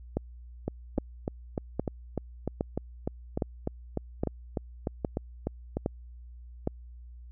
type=two click trains; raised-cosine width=2 ms; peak=-16 / -14 dBFS; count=18 / 9; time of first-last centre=0.68-5.77 / 0.17-6.674 s; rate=3.34 / 1.23 Hz; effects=added 60 Hz sine -44 dBFS peak until 7.31 s